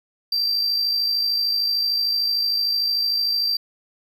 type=tone with amplitude modulation; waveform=triangle; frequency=4699 Hz; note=D8; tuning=in tune; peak=-16 dBFS; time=0.32-3.57 s; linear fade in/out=5 ms; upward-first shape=sine; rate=53.3 Hz; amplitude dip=40%; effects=none

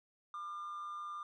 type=tone with amplitude modulation; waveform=triangle; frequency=1199 Hz; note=D6; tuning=36 cents sharp; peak=-36 dBFS; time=0.34-1.23 s; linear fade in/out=2 ms; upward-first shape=sine; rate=179 Hz; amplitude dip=50%; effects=tanh soft clip ceiling -35 dBFS + resampled to 22050 Hz

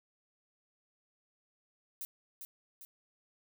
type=noise with echo; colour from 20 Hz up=violet; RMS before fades=-41 dBFS; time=2.01-2.05 s; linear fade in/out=0 ms; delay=400 ms; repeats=2; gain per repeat=-5 dB; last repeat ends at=2.85 s; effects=none

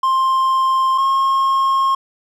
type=tone pair in turn; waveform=triangle; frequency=1054 / 1076.8 Hz; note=C6 / C6; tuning=+12 / +49 cents; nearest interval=unison; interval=37 cents; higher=second; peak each=-11 dBFS; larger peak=neither; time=0.03-0.98 / 0.98-1.95 s; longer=second; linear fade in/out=5 ms; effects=none

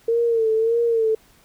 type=tone with vibrato; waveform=sine; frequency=454.8 Hz; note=A#4; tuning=43 cents flat; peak=-16 dBFS; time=0.08-1.15 s; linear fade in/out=5 ms; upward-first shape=sine; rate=1.7 Hz; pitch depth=58 cents each way; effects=pink hiss -55 dBFS RMS until 1.44 s

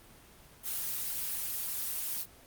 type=noise; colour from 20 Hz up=blue; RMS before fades=-35 dBFS; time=0.63-2.26 s; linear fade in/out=50 ms; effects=pink hiss -56 dBFS RMS until 2.46 s + Opus 24 kbps

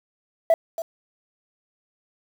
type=tone with echo; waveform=sine; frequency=659.3 Hz; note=E5; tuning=in tune; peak=-11 dBFS; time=0.5-0.54 s; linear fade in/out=2 ms; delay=280 ms; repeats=1; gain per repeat=-14 dB; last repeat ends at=0.82 s; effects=tanh soft clip ceiling -11 dBFS + 7-bit

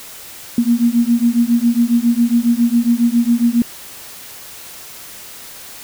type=beating tone pair; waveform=sine; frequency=232.6 / 239.9 Hz; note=A#3 / A#3; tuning=-4 / +50 cents; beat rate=7.3 Hz; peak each=-14 dBFS; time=0.58-3.62 s; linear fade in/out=2 ms; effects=white hiss -35 dBFS RMS until 5.83 s

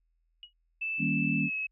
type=tone with exponential decay; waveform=sine; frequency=2902 Hz; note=F#7; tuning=34 cents flat; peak=-39 dBFS; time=0.43-0.53 s; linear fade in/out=1 ms; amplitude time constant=21 ms
type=tone with pitch glide; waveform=sine; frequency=2637 to 2574 Hz; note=E7 to E7; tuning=0 to -42 cents; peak=-30 dBFS; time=0.81-1.67 s; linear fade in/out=10 ms; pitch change=-42 cents; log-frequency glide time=1.39-1.53 s
type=chord; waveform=sine; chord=Eb dominant seventh; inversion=none; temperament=equal; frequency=155.56 / 196 / 233.1 / 277.2 Hz; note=Eb3 / G3 / Bb3 / Db4; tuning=0 / 0 / 0 / 0 cents; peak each=-32 dBFS; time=0.98-1.5 s; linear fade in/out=50 ms
effects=added 41 Hz sine -70 dBFS peak until 1.71 s

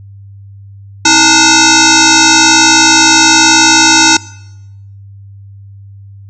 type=tone with frequency modulation; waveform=sine; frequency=2612 Hz; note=E7; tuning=17 cents flat; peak=-3 dBFS; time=1.05-4.17 s; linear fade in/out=5 ms; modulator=587 Hz; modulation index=7.2; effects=noise-tail reverb RT60 0.9 s tail -22 dB re dry + added 99 Hz sine -30 dBFS peak until 6.29 s

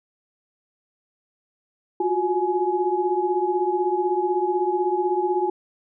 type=tone cluster; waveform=sine; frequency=354.2 / 370.2 / 841 Hz; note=F4 / F#4 / G#5; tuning=+24 / +1 / +22 cents; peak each=-24 dBFS; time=2-5.5 s; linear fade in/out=5 ms; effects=none

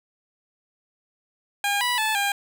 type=tone with pitch steps; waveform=15% pulse; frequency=809 / 981 / 871 / 804 Hz; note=G#5 / B5 / A5 / G5; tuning=-46 / -12 / -18 / +44 cents; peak=-15 dBFS; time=1.64-2.32 s; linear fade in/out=2 ms; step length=170 ms; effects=none

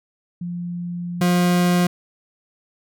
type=tone pair in turn; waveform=sine / 40% pulse; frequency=174.61 / 177.25 Hz; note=F3 / F3; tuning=0 / +26 cents; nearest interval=unison; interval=26 cents; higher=second; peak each=-25 / -14 dBFS; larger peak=second; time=0.41-1.21 / 1.21-1.87 s; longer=first; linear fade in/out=5 ms; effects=none

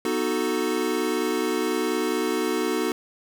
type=chord; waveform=square; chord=B dominant seventh; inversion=none; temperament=equal; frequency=246.9 / 311.1 / 370 / 440 Hz; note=B3 / D#4 / F#4 / A4; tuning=0 / 0 / 0 / 0 cents; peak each=-31 / -29 / -28 / -29 dBFS; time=0.05-2.92 s; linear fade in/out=2 ms; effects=10-bit

